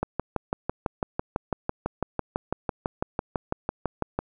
click train, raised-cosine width 1 ms, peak -11 dBFS, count 26, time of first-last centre 0.03-4.19 s, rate 6.01 Hz, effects none

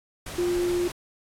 sine tone in noise, 352.1 Hz, F4, 14 cents sharp, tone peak -22 dBFS, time 0.38-0.88 s, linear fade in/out 5 ms, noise pink, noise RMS -36 dBFS, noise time 0.26-0.92 s, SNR +11 dB, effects low-pass 12000 Hz 12 dB/octave + AAC 64 kbps

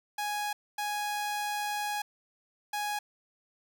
sawtooth tone bursts at uneven times, 830.6 Hz, G#5, in tune, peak -27 dBFS, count 3, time 0.18-0.53 / 0.78-2.02 / 2.73-2.99 s, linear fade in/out 5 ms, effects none

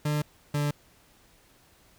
40% pulse tone pair in turn, 149.2 / 146.38 Hz, D3 / D3, +28 / -5 cents, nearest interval unison, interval 33 cents, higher first, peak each -24 dBFS, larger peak neither, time 0.05-0.22 / 0.54-0.71 s, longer neither, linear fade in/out 5 ms, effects pink hiss -60 dBFS RMS until 1.98 s

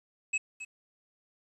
square tone with echo, 2579 Hz, E7, 39 cents flat, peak -27 dBFS, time 0.33-0.38 s, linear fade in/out 10 ms, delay 270 ms, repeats 1, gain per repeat -12 dB, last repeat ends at 0.65 s, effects resampled to 24000 Hz + 10-bit

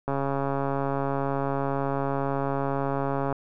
click train, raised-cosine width 1 ms, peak -14 dBFS, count 449, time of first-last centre 0.08-3.326 s, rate 138 Hz, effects none

